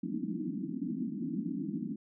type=band-pass noise; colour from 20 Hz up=white; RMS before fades=-36 dBFS; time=0.03-1.96 s; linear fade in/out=5 ms; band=160 to 320 Hz; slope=96 dB/octave; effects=none